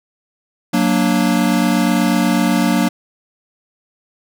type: chord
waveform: square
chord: Gb augmented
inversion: none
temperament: equal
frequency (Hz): 185 / 233.1 / 293.7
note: Gb3 / Bb3 / D4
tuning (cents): 0 / 0 / 0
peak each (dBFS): -18 / -17 / -19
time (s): 0.73-2.89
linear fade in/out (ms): 10
effects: none